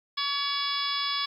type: harmonic tone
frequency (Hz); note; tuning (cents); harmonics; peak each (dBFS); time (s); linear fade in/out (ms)
566; C#5; +36; 2 / 3 / 4 / 5 / 6 / 7 / 8 / 9; -32 / -39 / -37 / -41 / -31 / -37 / -38 / -34; 0.17-1.26; 10
effects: 10-bit